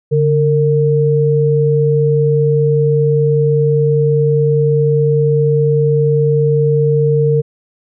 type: tone pair together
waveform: sine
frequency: 144.1 / 457.5 Hz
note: D3 / A#4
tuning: -33 / -32 cents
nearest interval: octave + minor sixth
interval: 2001 cents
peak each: -12 dBFS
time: 0.11-7.42 s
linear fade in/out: 20 ms
effects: none